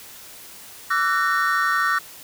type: tone cluster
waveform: triangle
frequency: 1154 / 1338 / 1490 / 1841 Hz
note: D6 / E6 / F#6 / A#6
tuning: -31 / +25 / +12 / -22 cents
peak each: -22 dBFS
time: 0.9-1.99 s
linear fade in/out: 10 ms
effects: white hiss -42 dBFS RMS until 2.23 s